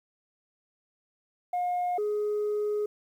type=tone pair in turn; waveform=sine; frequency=715 / 418.6 Hz; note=F5 / G#4; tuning=+41 / +14 cents; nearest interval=major sixth; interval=927 cents; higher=first; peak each=-24 dBFS; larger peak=neither; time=1.53-1.98 / 1.98-2.86 s; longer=second; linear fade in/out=5 ms; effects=tanh soft clip ceiling -24 dBFS + 10-bit